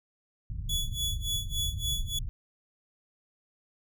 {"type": "low-pass noise", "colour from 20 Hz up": "pink", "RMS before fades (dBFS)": -34, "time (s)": [0.5, 2.29], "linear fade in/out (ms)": 0, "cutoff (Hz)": 120, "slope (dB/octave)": 24}
{"type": "tone with tremolo", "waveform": "sawtooth", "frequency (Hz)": 3400, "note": "G#7", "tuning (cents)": 40, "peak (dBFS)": -25, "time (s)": [0.69, 2.19], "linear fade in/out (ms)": 5, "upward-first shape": "sine", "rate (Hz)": 3.5, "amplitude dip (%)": 95}
{"effects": []}